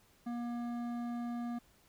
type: tone with hard clipping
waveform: triangle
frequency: 238.4 Hz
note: A#3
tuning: 39 cents sharp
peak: -38 dBFS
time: 0.26-1.59 s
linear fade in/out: 10 ms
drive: 15 dB
effects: pink hiss -67 dBFS RMS until 1.88 s